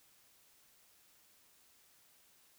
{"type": "silence", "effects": ["white hiss -67 dBFS RMS until 2.58 s"]}